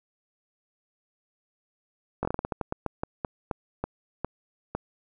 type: slowing click train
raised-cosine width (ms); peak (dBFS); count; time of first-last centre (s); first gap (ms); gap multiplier
1; -14; 17; 2.23-4.75; 20; 1.24
effects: none